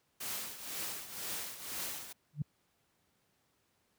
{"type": "noise with tremolo", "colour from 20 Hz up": "white", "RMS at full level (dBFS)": -38, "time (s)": [0.2, 2.13], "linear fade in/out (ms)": 10, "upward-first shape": "triangle", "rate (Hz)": 2, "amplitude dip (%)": 75}
{"type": "tone with exponential growth", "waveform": "sine", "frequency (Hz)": 146.83, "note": "D3", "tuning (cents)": 0, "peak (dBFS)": -27, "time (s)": [2.33, 2.42], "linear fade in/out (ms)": 5, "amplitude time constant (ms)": 19}
{"effects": ["pink hiss -75 dBFS RMS until 3.98 s", "high-pass 80 Hz 12 dB/octave"]}